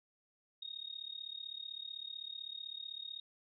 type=tone with amplitude modulation; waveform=sine; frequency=3729 Hz; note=A#7; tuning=in tune; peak=-39 dBFS; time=0.62-3.2 s; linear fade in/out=5 ms; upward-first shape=sine; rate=35.8 Hz; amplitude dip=90%; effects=none